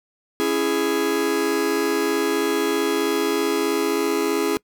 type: chord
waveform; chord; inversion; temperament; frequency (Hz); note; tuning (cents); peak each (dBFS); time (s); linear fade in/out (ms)
45% pulse; C# minor; none; just; 277.2 / 332.6 / 415.8; C#4 / E4 / G#4; 0 / +16 / +2; -26 / -24 / -22; 0.4-4.57; 0
effects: noise-tail reverb RT60 0.1 s tail -24 dB re dry